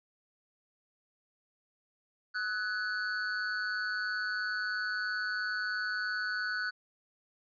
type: tone with amplitude modulation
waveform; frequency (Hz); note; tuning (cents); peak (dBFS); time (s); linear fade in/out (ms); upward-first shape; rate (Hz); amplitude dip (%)
square; 1487; F#6; +8; -29; 2.34-6.71; 20; sine; 203; 70
effects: resampled to 11025 Hz